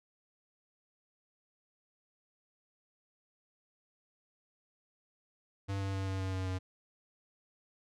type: tone with pitch steps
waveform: square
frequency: 98.3 / 97.4 / 96.5 / 95.61 / 94.73 / 93.86 / 93 Hz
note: G2 / G2 / G2 / G2 / F#2 / F#2 / F#2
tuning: +5 / -11 / -27 / -43 / +41 / +25 / +9 cents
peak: -34 dBFS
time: 5.68-6.59 s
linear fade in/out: 20 ms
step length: 130 ms
effects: low-pass 7000 Hz 12 dB/octave